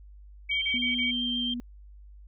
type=tone bursts; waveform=sine; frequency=2267 Hz; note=C#7; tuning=38 cents sharp; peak=-27 dBFS; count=4; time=0.49-1.112 s; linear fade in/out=10 ms; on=130 ms; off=34 ms
type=tone with vibrato; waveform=sine; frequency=3157 Hz; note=G7; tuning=12 cents sharp; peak=-28 dBFS; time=0.51-1.54 s; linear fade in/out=5 ms; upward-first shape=triangle; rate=7.2 Hz; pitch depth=10 cents each way
type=tone with pitch glide; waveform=sine; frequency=243.5 to 241.8 Hz; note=B3 to B3; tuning=-24 to -36 cents; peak=-31 dBFS; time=0.74-1.6 s; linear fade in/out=0 ms; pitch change=-12 cents; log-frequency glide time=1.01-1.35 s
effects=added 50 Hz sine -46 dBFS peak until 2.27 s